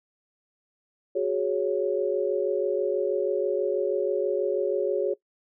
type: chord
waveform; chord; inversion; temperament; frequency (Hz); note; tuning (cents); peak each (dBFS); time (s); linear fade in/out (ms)
sine; F# suspended second; none; just; 370 / 416.2 / 555; F#4 / G#4 / C#5; 0 / +4 / +2; -27; 1.15-5.14; 10
effects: noise-tail reverb RT60 0.1 s tail -20 dB re dry